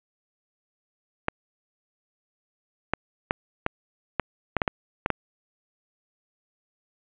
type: clicks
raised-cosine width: 0.5 ms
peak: -7 dBFS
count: 10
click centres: 1.284 / 2.936 / 3.309 / 3.664 / 4.197 / 4.567 / 4.618 / 4.678 / 5.061 / 5.103 s
effects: resampled to 8000 Hz + 7-bit